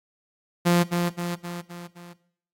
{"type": "tone with echo", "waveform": "sawtooth", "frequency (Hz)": 174, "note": "F3", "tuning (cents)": -6, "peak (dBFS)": -13, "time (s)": [0.65, 0.84], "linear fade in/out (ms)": 20, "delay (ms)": 260, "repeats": 5, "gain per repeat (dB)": -5, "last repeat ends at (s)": 2.14, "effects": ["noise-tail reverb RT60 0.6 s tail -17 dB re dry", "AAC 48 kbps"]}